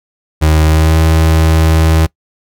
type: tone with pitch glide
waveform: 35% pulse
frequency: 77.78 to 80.11 Hz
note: D#2 to E2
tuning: 0 to -49 cents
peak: -5 dBFS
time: 0.41-2.07 s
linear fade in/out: 20 ms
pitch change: +51 cents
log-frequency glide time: 0.64-0.97 s
effects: noise-tail reverb RT60 0.1 s tail -23 dB re dry